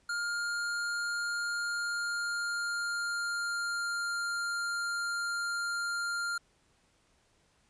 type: tone with pitch glide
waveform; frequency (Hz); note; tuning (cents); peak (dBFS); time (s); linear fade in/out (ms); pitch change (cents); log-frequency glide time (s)
square; 1410 to 1397.8; F6 to F6; +16 to +1; -32; 0.09-6.38; 5; -15; 1.55-4.17
effects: pink hiss -69 dBFS RMS until 7.69 s + resampled to 22050 Hz